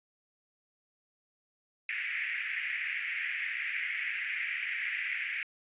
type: band-pass noise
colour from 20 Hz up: white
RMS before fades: -35 dBFS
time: 1.89-5.43 s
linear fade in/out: 2 ms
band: 1800 to 2400 Hz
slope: 48 dB/octave
effects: resampled to 8000 Hz